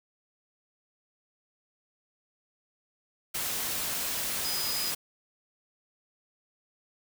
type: tone in noise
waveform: sine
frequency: 4978 Hz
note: D#8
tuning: in tune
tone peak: -33 dBFS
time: 4.44-4.91 s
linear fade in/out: 10 ms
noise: white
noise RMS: -32 dBFS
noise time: 3.34-4.95 s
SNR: -4 dB
effects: none